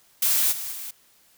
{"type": "noise with level steps", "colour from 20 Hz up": "blue", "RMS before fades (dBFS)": [-21, -32, -35], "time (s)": [0.22, 0.91], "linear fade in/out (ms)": 5, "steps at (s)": [0.51, 0.71], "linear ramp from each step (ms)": 20, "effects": ["white hiss -59 dBFS RMS until 1.37 s"]}